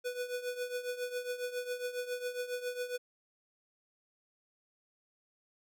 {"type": "tone with tremolo", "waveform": "square", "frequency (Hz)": 493.9, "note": "B4", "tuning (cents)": 0, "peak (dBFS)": -33, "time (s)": [0.04, 2.98], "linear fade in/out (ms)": 20, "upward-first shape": "triangle", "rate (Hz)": 7.3, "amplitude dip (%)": 80, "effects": []}